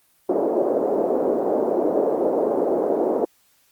pink band-pass noise, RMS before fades -21 dBFS, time 0.29-3.25 s, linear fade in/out 5 ms, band 340 to 610 Hz, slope 24 dB/octave, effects white hiss -61 dBFS RMS until 3.71 s + Opus 24 kbps

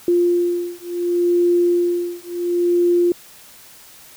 sine beating tone pair, 349.2 / 349.9 Hz, F4 / F4, 0 / +3 cents, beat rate 0.7 Hz, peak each -18 dBFS, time 0.08-3.12 s, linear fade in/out 2 ms, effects white hiss -44 dBFS RMS until 4.16 s

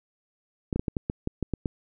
clicks, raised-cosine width 3 ms, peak -14 dBFS, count 10, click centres 0.728 / 0.76 / 0.795 / 0.882 / 0.968 / 1.099 / 1.274 / 1.427 / 1.537 / 1.658 s, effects none

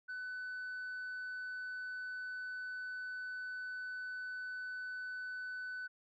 sine tone, 1500 Hz, F#6, 23 cents sharp, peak -38 dBFS, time 0.08-5.88 s, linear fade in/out 20 ms, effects tanh soft clip ceiling -39 dBFS

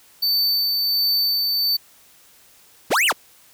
square tone with tremolo, 4550 Hz, C#8, 44 cents sharp, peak -17 dBFS, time 0.22-1.77 s, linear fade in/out 10 ms, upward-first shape sine, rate 1.4 Hz, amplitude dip 25%
square linear two-way sweep, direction up then down, 69.3 to 3115 to 69.3 Hz, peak -16 dBFS, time 2.9-3.13 s, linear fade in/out 20 ms, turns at 3.06 s
effects white hiss -52 dBFS RMS until 3.53 s

